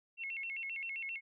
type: tone with vibrato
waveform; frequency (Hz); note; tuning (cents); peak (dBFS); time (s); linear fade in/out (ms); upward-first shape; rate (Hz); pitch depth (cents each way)
sine; 2428; D#7; -43; -38; 0.17-1.21; 50; square; 7.6; 190
effects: none